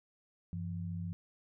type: tone pair together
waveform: sine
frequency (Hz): 95.4 / 169.98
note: G2 / F3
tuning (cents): -47 / -47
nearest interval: minor seventh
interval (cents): 1000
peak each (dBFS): -39 / -39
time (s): 0.53-1.13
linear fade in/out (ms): 0
effects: none